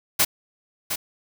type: noise with echo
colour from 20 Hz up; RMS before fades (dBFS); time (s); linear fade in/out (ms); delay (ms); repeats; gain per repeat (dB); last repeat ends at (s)
white; -18; 0.19-0.25; 10; 710; 1; -8; 0.96
effects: none